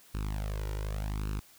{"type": "tone with flanger", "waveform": "sawtooth", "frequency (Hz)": 51.6, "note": "G#1", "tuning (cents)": -10, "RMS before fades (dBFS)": -34, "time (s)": [0.14, 1.4], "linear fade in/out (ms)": 10, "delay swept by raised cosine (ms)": [0.73, 2.13], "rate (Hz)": 0.87, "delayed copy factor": 0.95, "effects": ["white hiss -58 dBFS RMS until 1.58 s"]}